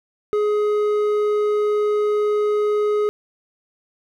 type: tone with hard clipping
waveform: sine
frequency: 419 Hz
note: G#4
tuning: 15 cents sharp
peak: -18 dBFS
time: 0.33-3.09 s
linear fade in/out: 0 ms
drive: 6 dB
effects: none